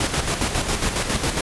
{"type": "noise with tremolo", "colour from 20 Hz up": "pink", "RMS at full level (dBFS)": -21, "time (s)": [0, 1.41], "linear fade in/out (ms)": 5, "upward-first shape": "square", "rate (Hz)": 7.3, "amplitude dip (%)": 50, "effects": ["resampled to 24000 Hz"]}